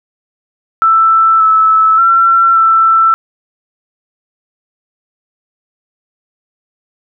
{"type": "tone with pitch steps", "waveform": "sine", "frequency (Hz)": [1326, 1306, 1353, 1332], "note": ["E6", "E6", "E6", "E6"], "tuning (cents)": [10, -17, 45, 18], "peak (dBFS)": -5, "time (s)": [0.82, 3.14], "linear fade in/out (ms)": 0, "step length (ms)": 580, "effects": []}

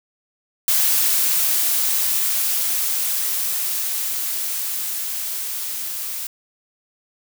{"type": "noise with level ramp", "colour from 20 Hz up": "blue", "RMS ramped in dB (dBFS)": [-17, -28], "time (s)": [0.68, 6.27], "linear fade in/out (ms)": 2, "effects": []}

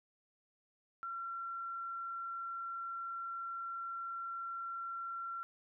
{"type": "tone", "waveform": "sine", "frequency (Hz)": 1363, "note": "F6", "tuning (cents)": -43, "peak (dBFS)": -39, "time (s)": [1.03, 5.43], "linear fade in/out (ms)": 0, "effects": []}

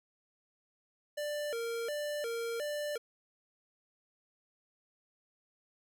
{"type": "tone with vibrato", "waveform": "square", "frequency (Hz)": 523.3, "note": "C5", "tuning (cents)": 0, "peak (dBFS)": -35, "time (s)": [1.17, 2.98], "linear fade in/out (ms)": 10, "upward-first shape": "square", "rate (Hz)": 1.4, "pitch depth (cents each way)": 210, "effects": []}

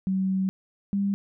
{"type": "tone pair in turn", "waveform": "sine", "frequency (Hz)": [190, 199.16], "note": ["F#3", "G3"], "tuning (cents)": [46, 28], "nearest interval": "minor second", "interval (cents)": 82, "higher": "second", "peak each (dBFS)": -22, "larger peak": "neither", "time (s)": [[0.07, 0.49], [0.93, 1.14]], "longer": "first", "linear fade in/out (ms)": 0, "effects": []}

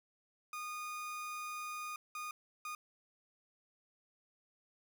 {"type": "tone bursts at uneven times", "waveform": "30% pulse", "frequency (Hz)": 1228, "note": "D#6", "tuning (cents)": -23, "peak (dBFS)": -38, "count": 3, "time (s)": [[0.53, 1.96], [2.15, 2.31], [2.65, 2.75]], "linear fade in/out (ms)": 2, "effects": []}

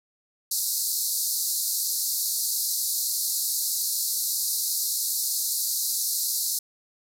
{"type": "band-pass noise", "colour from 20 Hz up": "white", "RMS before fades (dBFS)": -27, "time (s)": [0.51, 6.59], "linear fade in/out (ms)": 5, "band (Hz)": [4000, 15000], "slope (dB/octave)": 96, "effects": []}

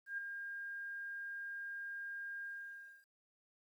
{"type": "tone with ADSR envelope", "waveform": "sine", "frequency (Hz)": 1610, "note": "G6", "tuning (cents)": 46, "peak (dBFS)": -36, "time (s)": [0.06, 3.06], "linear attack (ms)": 120, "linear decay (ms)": 5, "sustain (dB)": -6, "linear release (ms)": 620, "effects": ["12-bit"]}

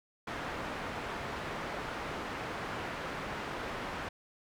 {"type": "low-pass noise", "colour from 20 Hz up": "white", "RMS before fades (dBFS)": -39, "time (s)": [0.27, 4.09], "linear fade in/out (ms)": 5, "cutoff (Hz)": 1500, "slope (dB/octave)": 12, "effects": []}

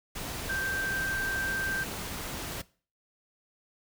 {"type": "tone in noise", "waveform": "sine", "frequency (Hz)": 1569, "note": "G6", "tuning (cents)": 1, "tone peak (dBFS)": -29, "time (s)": [0.49, 1.84], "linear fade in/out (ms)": 10, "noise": "pink", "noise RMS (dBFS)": -37, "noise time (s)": [0.15, 2.62], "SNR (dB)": 5, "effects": ["noise-tail reverb RT60 0.4 s tail -20 dB re dry"]}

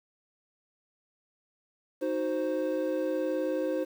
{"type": "chord", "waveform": "triangle", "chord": "C diminished", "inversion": "first", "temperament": "equal", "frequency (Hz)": [311.1, 370, 523.3], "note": ["Eb4", "Gb4", "C5"], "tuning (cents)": [0, 0, 0], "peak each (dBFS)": [-30, -33, -28], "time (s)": [2.01, 3.85], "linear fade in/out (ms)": 20, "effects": ["9-bit"]}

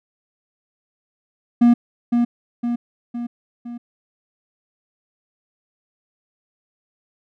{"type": "tone with echo", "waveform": "triangle", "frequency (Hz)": 238.5, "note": "A#3", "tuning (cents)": 40, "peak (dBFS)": -7, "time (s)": [1.61, 1.74], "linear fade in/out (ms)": 10, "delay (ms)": 510, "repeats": 4, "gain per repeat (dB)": -5, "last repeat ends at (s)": 3.78, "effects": []}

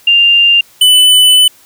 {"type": "tone pair in turn", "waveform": ["sine", "square"], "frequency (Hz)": [2794, 2999], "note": ["F7", "F#7"], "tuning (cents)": [0, 23], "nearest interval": "minor second", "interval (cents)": 123, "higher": "second", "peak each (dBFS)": -4, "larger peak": "neither", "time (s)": [[0.07, 0.61], [0.81, 1.48]], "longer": "second", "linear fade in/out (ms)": 5, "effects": ["white hiss -44 dBFS RMS until 1.65 s"]}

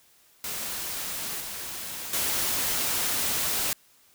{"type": "noise with level steps", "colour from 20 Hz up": "white", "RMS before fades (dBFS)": [-33, -36, -27], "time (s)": [0.44, 3.73], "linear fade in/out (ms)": 2, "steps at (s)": [1.4, 2.13], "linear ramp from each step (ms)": 5, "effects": ["white hiss -60 dBFS RMS until 4.14 s"]}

